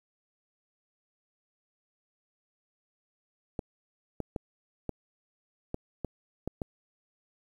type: clicks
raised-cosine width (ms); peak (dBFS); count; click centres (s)
2; -19; 8; 3.592 / 4.203 / 4.362 / 4.893 / 5.744 / 6.047 / 6.476 / 6.618
effects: 9-bit